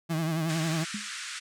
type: tone with vibrato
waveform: 35% pulse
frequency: 161.3 Hz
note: E3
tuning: 37 cents flat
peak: -25 dBFS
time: 0.09-0.85 s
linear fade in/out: 20 ms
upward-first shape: triangle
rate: 11 Hz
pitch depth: 82 cents each way
type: band-pass noise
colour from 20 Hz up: pink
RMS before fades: -38 dBFS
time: 0.48-1.4 s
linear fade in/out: 20 ms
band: 1300 to 9100 Hz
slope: 48 dB/octave
type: tone with exponential decay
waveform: sine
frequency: 207.7 Hz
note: G#3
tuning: in tune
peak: -29 dBFS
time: 0.94-1.1 s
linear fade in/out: 5 ms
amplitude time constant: 33 ms
effects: none